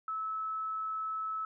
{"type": "tone", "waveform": "sine", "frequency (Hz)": 1301, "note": "E6", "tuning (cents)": -23, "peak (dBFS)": -33, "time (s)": [0.08, 1.45], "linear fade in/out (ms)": 2, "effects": []}